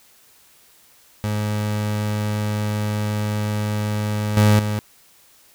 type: tone with level steps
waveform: 30% pulse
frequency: 105.4 Hz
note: G#2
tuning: 26 cents sharp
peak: -18 / -9 / -18 dBFS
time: 1.24-4.79 s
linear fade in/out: 0 ms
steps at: 4.37 / 4.59 s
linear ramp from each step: 2 ms
effects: white hiss -53 dBFS RMS until 5.54 s